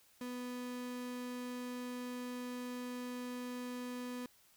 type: tone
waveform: 35% pulse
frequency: 247.6 Hz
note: B3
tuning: 5 cents sharp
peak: -39 dBFS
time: 0.21-4.26 s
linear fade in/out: 2 ms
effects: white hiss -67 dBFS RMS until 4.56 s